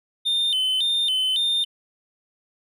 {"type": "tone with vibrato", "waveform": "triangle", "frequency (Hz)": 3322, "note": "G#7", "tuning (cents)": 0, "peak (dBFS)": -18, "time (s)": [0.25, 1.65], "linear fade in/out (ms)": 20, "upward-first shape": "square", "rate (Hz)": 1.8, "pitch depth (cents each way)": 150, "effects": []}